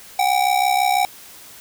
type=ring-modulated tone; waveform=square; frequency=767 Hz; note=G5; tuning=38 cents flat; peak=-13 dBFS; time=0.19-1.05 s; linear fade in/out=0 ms; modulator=33 Hz; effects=white hiss -42 dBFS RMS until 1.6 s